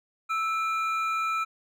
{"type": "tone pair together", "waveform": "triangle", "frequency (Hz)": [1318.5, 2404], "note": ["E6", "D7"], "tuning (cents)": [0, 40], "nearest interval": "minor seventh", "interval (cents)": 1040, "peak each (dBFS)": [-24, -32], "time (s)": [0.29, 1.45], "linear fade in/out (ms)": 20, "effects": []}